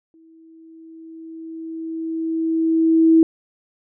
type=tone with exponential growth; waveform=sine; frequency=324.7 Hz; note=E4; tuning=26 cents flat; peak=-8 dBFS; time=0.14-3.23 s; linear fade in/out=1 ms; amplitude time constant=670 ms; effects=none